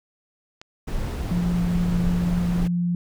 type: click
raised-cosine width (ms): 0.2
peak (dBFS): -23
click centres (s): 0.615
type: noise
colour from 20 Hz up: brown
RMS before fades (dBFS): -27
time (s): 0.87-2.68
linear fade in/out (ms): 10
type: tone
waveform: sine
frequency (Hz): 174.61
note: F3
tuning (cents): 0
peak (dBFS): -20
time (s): 1.31-2.95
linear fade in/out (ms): 2
effects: none